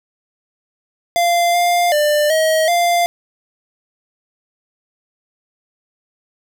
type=tone with pitch steps; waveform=square; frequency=692 / 701 / 595 / 634 / 695 Hz; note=F5 / F5 / D5 / D#5 / F5; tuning=-16 / +6 / +22 / +32 / -9 cents; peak=-13 dBFS; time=1.16-3.06 s; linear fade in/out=0 ms; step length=380 ms; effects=none